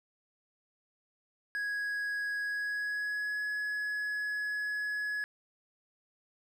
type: tone with pitch glide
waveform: triangle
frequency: 1661.2 to 1688.3 Hz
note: G#6 to G#6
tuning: 0 to +28 cents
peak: -30 dBFS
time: 1.55-5.24 s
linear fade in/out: 0 ms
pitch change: +28 cents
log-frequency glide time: 2.41-3.44 s
effects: none